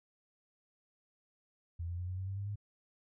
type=tone with pitch steps; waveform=sine; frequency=84.6 / 86.98 / 89.42 / 91.94 / 94.52 / 97.18 / 99.91 / 102.72 Hz; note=E2 / F2 / F2 / F#2 / F#2 / G2 / G2 / G#2; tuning=+45 / -6 / +41 / -10 / +37 / -15 / +33 / -19 cents; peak=-36 dBFS; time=1.79-2.558 s; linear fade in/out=10 ms; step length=96 ms; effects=none